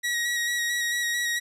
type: tone with vibrato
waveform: sawtooth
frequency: 1906 Hz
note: A#6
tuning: 38 cents sharp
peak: -21 dBFS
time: 0.03-1.4 s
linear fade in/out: 20 ms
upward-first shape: square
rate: 4.5 Hz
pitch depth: 16 cents each way
effects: low-pass 12000 Hz 12 dB/octave